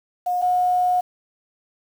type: tone pair in turn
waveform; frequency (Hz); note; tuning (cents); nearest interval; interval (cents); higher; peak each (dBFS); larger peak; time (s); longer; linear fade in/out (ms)
sine; 719 / 724.4; F#5 / F#5; -50 / -37; unison; 13; second; -19 / -16; second; 0.26-0.42 / 0.42-1.01; second; 10
effects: 7-bit